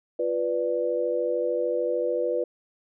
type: chord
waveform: sine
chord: B diminished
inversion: second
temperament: equal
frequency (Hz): 349.2 / 493.9 / 587.3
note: F4 / B4 / D5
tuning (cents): 0 / 0 / 0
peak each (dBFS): -30 / -25 / -29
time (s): 0.19-2.44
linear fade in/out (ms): 5
effects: none